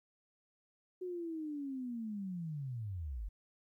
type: linear sweep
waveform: sine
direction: down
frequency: 370 to 43.65 Hz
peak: -38 dBFS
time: 1.01-3.29 s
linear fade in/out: 10 ms
effects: 13-bit